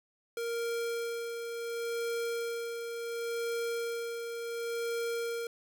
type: tone with tremolo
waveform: square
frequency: 466.2 Hz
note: A#4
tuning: in tune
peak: -32 dBFS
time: 0.37-5.47 s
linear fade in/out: 2 ms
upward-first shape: sine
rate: 0.7 Hz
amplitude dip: 45%
effects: none